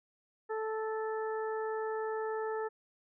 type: harmonic tone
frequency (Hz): 438.4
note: A4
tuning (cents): -6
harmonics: 1 / 2 / 3 / 4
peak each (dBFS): -34 / -40 / -44 / -46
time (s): 0.49-2.69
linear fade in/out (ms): 20
effects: none